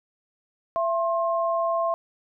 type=tone pair together; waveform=sine; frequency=670.3 / 1064 Hz; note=E5 / C6; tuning=+29 / +29 cents; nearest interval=minor sixth; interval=800 cents; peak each=-23 / -26 dBFS; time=0.76-1.94 s; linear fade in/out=0 ms; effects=none